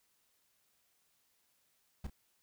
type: noise with echo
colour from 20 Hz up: brown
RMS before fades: -39 dBFS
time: 2.04-2.07 s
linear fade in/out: 5 ms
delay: 30 ms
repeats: 1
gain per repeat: -11 dB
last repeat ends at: 2.1 s
effects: white hiss -75 dBFS RMS until 2.42 s